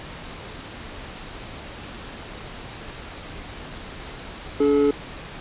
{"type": "tone pair together", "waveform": "triangle", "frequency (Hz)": [286.3, 430], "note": ["D4", "A4"], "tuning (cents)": [-44, -40], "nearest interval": "perfect fifth", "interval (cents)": 704, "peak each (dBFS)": [-18, -15], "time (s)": [4.6, 4.91], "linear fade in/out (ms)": 5, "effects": ["pink hiss -37 dBFS RMS until 5.4 s", "resampled to 8000 Hz"]}